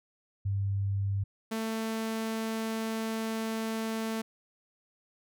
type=tone pair in turn; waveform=sine / sawtooth; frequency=99 / 222.7 Hz; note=G2 / A3; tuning=+18 / +21 cents; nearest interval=octave + major second; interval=1403 cents; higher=second; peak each=-27 dBFS; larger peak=neither; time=0.45-1.24 / 1.51-4.22 s; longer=second; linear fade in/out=10 ms; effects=none